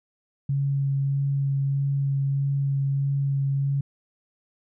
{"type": "tone with vibrato", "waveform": "sine", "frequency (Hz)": 138.59, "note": "C#3", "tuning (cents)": 0, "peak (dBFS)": -21, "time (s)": [0.49, 3.81], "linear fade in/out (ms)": 5, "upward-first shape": "sine", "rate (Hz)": 1.6, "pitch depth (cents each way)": 10, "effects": []}